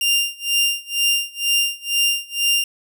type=tone with tremolo; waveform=sawtooth; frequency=2794 Hz; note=F7; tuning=in tune; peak=-11 dBFS; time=0.01-2.64 s; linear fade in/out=2 ms; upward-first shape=sine; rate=2.1 Hz; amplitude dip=95%; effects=none